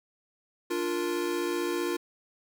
square chord, Bb major, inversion first, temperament equal, 293.7 / 349.2 / 466.2 Hz, D4 / F4 / Bb4, 0 / 0 / 0 cents, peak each -36 / -30 / -36 dBFS, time 0.7-1.97 s, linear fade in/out 10 ms, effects none

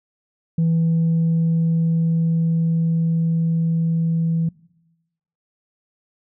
sine tone with level ramp, 164.6 Hz, E3, 2 cents flat, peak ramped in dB -13 to -16 dBFS, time 0.58-4.49 s, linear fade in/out 5 ms, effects noise-tail reverb RT60 1.0 s tail -23 dB re dry + tanh soft clip ceiling -13 dBFS

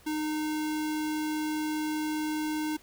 sine tone with sample-and-hold, 307.5 Hz, D#4, 20 cents flat, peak -28 dBFS, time 0.06-2.77 s, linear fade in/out 10 ms, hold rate 1225 Hz, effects pink hiss -57 dBFS RMS until 2.82 s

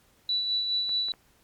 sine tone with tremolo, 3951 Hz, B7, in tune, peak -23 dBFS, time 0.29-1.12 s, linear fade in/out 2 ms, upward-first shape sine, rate 4.8 Hz, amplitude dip 40%
clicks, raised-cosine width 0.5 ms, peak -31 dBFS, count 3, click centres 0.893 / 1.085 / 1.138 s
effects pink hiss -63 dBFS RMS until 1.43 s + MP3 96 kbps

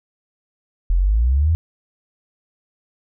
sine exponential sweep, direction up, 40.73 to 85.2 Hz, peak -13 dBFS, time 0.9-1.55 s, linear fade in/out 0 ms, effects none

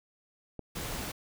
click, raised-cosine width 2 ms, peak -26 dBFS, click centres 0.593 s
pink noise, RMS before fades -37 dBFS, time 0.75-1.12 s, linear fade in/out 10 ms
effects none

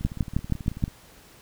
two click trains, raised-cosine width 5 ms, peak -23 / -10 dBFS, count 17 / 6, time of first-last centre 0.01-0.88 / 0.05-0.839 s, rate 18.4 / 6.34 Hz, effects pink hiss -52 dBFS RMS until 1.41 s

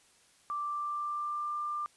sine tone with pitch glide, 1174.7 to 1191.8 Hz, D6 to D6, 0 to +25 cents, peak -32 dBFS, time 0.5-1.86 s, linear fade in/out 0 ms, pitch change +25 cents, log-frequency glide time 0.6-1.56 s, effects white hiss -64 dBFS RMS until 1.96 s + resampled to 24000 Hz

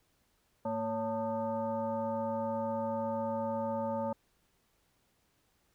sine tone with frequency modulation, 560 Hz, C#5, 18 cents sharp, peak -31 dBFS, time 0.65-4.13 s, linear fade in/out 5 ms, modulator 333 Hz, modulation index 1.2, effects pink hiss -73 dBFS RMS until 5.74 s

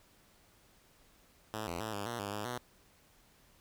5% pulse tone with pitch steps, 108.6 / 85.7 / 109.7 / 101.3 / 118.6 / 100.8 / 104.5 / 122.5 Hz, A2 / F2 / A2 / G#2 / A#2 / G2 / G#2 / B2, -22 / -32 / -5 / -43 / +30 / +49 / +11 / -14 cents, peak -26 dBFS, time 1.54-2.58 s, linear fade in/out 0 ms, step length 130 ms, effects pink hiss -65 dBFS RMS until 3.6 s

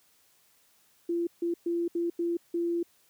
sine tone bursts at uneven times, 341.7 Hz, F4, 38 cents flat, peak -26 dBFS, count 6, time 1.09-1.27 / 1.42-1.54 / 1.66-1.88 / 1.95-2.1 / 2.19-2.37 / 2.54-2.83 s, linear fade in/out 5 ms, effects white hiss -65 dBFS RMS until 3.09 s + high-pass 60 Hz 12 dB/octave

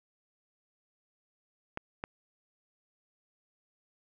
clicks, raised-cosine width 0.5 ms, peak -20 dBFS, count 2, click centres 1.774 / 2.039 s, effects none

